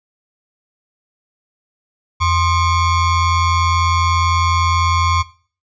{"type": "ring-modulated tone", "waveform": "square", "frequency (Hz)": 569, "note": "C#5", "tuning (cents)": 45, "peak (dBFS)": -11, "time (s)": [2.2, 5.23], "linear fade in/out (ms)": 20, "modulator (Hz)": 484, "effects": ["noise-tail reverb RT60 0.4 s tail -17 dB re dry", "resampled to 16000 Hz"]}